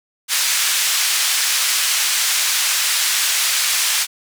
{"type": "band-pass noise", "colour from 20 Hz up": "white", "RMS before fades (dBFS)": -18, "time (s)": [0.28, 4.07], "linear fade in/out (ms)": 50, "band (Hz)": [1500, 8500], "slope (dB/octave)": 12, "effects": []}